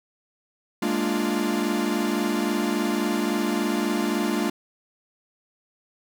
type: chord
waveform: 45% pulse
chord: Bb dominant seventh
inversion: third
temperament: equal with one note detuned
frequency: 207.7 / 231.3 / 293.7 / 349.2 Hz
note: Ab3 / Bb3 / D4 / F4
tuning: 0 / -13 / 0 / 0 cents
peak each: -28 dBFS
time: 0.82-4.5 s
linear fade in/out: 5 ms
effects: none